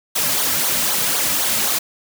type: noise with flanger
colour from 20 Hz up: white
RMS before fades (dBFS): -19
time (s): 0.15-1.79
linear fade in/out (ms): 10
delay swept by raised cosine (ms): 0.38 to 2.78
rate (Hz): 3.9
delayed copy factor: -0.7
effects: none